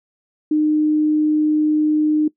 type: tone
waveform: sine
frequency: 305.1 Hz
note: D#4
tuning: 34 cents flat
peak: -13 dBFS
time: 0.51-2.28 s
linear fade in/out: 5 ms
effects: noise-tail reverb RT60 0.1 s tail -20 dB re dry